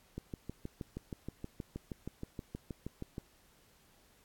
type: click train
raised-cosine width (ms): 3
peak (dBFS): -27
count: 20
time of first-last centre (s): 0.18-3.182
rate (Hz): 6.33
effects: pink hiss -66 dBFS RMS until 4.24 s + AAC 64 kbps